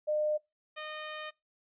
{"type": "tone pair in turn", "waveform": ["sine", "10% pulse"], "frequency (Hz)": [606, 613.8], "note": ["D#5", "D#5"], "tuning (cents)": [-46, -24], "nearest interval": "unison", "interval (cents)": 22, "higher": "second", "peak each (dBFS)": [-27, -30], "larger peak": "first", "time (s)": [[0.07, 0.38], [0.76, 1.31]], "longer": "second", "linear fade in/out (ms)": 20, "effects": ["noise-tail reverb RT60 0.2 s tail -21 dB re dry", "resampled to 8000 Hz"]}